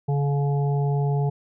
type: harmonic tone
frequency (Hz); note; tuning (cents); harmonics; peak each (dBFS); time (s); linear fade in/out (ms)
141.9; C#3; +41; 1 / 3 / 5 / 6; -20 / -30 / -34 / -36; 0.08-1.3; 10
effects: none